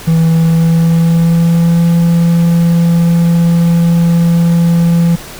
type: tone with pitch glide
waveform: triangle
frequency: 163.6 to 169.27 Hz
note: E3 to E3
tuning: -13 to +46 cents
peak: -4 dBFS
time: 0.07-5.16 s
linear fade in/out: 10 ms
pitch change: +59 cents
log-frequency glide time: 0.28-1.88 s
effects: pink hiss -29 dBFS RMS until 5.39 s